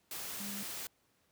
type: tone in noise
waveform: sine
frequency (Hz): 201.9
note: G#3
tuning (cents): -49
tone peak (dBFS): -43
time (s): 0.4-0.63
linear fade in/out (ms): 2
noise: white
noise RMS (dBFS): -42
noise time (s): 0.11-0.87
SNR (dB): -4
effects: pink hiss -73 dBFS RMS until 1.31 s + high-pass 80 Hz 12 dB/octave